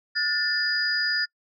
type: tone cluster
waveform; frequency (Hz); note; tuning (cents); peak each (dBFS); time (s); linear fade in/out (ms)
sine; 1437 / 1765 / 4916; F6 / A6 / D#8; +49 / +5 / -22; -30 / -25 / -26; 0.15-1.26; 20
effects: noise-tail reverb RT60 0.1 s tail -25 dB re dry